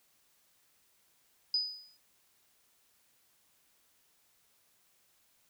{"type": "tone with exponential decay", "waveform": "sine", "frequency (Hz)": 4978, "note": "D#8", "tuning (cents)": 0, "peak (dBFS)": -25, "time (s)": [1.54, 1.97], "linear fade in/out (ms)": 2, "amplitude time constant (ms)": 93, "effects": ["white hiss -70 dBFS RMS until 5.49 s"]}